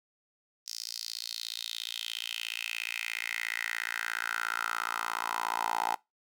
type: tone with high-pass filter sweep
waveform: 10% pulse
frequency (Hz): 57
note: A#1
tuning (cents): -38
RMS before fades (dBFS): -35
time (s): 0.66-5.96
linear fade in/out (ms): 20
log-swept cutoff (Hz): 5300 to 850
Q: 4.8
effects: noise-tail reverb RT60 0.2 s tail -23 dB re dry